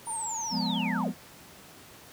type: linear sweep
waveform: sine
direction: down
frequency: 9510 to 179.9 Hz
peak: -32 dBFS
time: 0.05-1.11 s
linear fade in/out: 50 ms
type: tone with vibrato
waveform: sine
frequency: 899 Hz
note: A5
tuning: 37 cents sharp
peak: -35 dBFS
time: 0.07-1.03 s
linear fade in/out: 2 ms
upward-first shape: sine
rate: 16 Hz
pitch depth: 68 cents each way
type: chord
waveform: triangle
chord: F diminished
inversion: none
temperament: equal with one note detuned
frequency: 177.77 / 207.7 / 246.9 Hz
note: F3 / Ab3 / Cb4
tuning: +31 / 0 / 0 cents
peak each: -30 dBFS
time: 0.5-1.14 s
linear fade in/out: 50 ms
effects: pink hiss -50 dBFS RMS until 2.12 s + high-pass 100 Hz 12 dB/octave